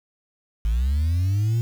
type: linear sweep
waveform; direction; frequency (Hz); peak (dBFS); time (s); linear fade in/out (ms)
sine; up; 51.3 to 118.6; -16; 0.65-1.61; 0
effects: tanh soft clip ceiling -17 dBFS + 7-bit